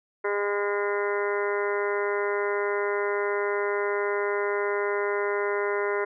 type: harmonic tone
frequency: 203.7 Hz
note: G#3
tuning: 33 cents flat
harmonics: 2 / 3 / 4 / 5 / 6 / 7 / 8 / 9 / 10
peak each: -26 / -34 / -39 / -33 / -42 / -34 / -42 / -36 / -37 dBFS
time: 0.24-6.05 s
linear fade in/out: 10 ms
effects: none